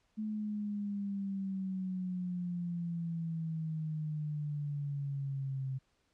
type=exponential sweep; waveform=sine; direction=down; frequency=216.3 to 131.8 Hz; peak=-34 dBFS; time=0.17-5.79 s; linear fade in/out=20 ms; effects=pink hiss -75 dBFS RMS until 6.13 s + low-pass 7000 Hz 12 dB/octave